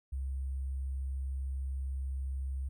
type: tone with sample-and-hold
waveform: sine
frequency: 66.8 Hz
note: C2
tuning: 36 cents sharp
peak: -33 dBFS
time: 0.12-2.69 s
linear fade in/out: 10 ms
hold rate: 8820 Hz
effects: none